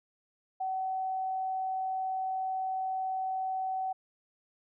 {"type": "tone", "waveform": "sine", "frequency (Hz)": 757, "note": "F#5", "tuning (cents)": 39, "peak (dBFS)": -30, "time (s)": [0.6, 3.93], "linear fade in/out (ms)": 10, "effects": []}